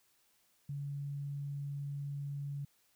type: tone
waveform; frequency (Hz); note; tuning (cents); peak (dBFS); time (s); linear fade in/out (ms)
sine; 142; C#3; +42; -37; 0.69-2.65; 5
effects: white hiss -72 dBFS RMS until 2.95 s